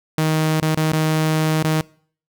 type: tone with dropouts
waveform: sawtooth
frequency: 156.9 Hz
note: D#3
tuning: 15 cents sharp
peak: -12 dBFS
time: 0.18-1.81 s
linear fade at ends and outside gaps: 2 ms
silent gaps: 0.602-0.623 / 0.748-0.772 / 0.92-0.931 / 1.626-1.643 s
effects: noise-tail reverb RT60 0.5 s tail -23 dB re dry